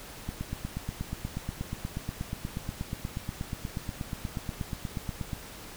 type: click train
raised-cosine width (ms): 5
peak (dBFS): -20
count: 43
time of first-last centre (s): 0.29-5.332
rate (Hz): 8.33
effects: pink hiss -45 dBFS RMS until 5.76 s